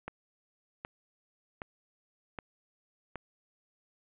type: click train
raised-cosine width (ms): 0.5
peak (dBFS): -23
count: 5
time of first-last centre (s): 0.08-3.157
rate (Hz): 1.3
effects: resampled to 8000 Hz + 10-bit